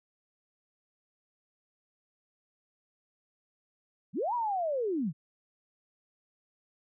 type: linear two-way sweep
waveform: sine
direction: up then down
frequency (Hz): 132.9 to 994 to 132.9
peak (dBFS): -28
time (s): 4.13-5.13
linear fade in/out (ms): 50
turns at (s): 4.34
effects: none